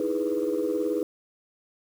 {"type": "chord", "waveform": "sine", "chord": "E major seventh", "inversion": "third", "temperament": "equal", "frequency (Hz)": [311.1, 329.6, 415.3, 493.9], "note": ["D#4", "E4", "G#4", "B4"], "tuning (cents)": [0, 0, 0, 0], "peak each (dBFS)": [-29, -30, -28, -28], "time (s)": [0, 1.03], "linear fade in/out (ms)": 2, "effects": ["tanh soft clip ceiling -17 dBFS", "8-bit"]}